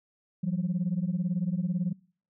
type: beating tone pair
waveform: sine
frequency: 170 / 188 Hz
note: F3 / F#3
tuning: -46 / +28 cents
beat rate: 18 Hz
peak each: -28 dBFS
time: 0.43-1.93 s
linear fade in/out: 10 ms
effects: noise-tail reverb RT60 0.5 s tail -26 dB re dry + tanh soft clip ceiling -21 dBFS